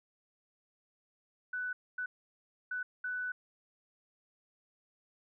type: tone bursts at uneven times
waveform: sine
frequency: 1492 Hz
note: F#6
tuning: 14 cents sharp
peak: -34 dBFS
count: 4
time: 1.53-1.73 / 1.98-2.06 / 2.71-2.83 / 3.04-3.32 s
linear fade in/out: 5 ms
effects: none